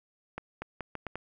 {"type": "accelerating click train", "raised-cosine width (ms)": 0.5, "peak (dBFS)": -21, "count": 6, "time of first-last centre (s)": [0.38, 1.156], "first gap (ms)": 240, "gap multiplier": 0.78, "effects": []}